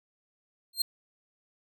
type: tone with exponential growth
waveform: sawtooth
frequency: 4188 Hz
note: C8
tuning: 1 cent sharp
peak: -18 dBFS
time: 0.73-0.82 s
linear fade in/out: 5 ms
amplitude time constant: 18 ms
effects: none